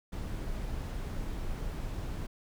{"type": "noise", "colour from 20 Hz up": "brown", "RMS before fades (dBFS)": -36, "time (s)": [0.12, 2.27], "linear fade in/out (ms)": 10, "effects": []}